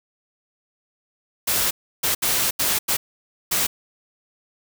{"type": "noise bursts at uneven times", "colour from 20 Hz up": "white", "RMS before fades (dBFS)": -21, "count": 6, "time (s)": [[1.47, 1.71], [2.03, 2.15], [2.22, 2.51], [2.59, 2.79], [2.88, 2.97], [3.51, 3.67]], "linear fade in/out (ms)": 10, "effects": []}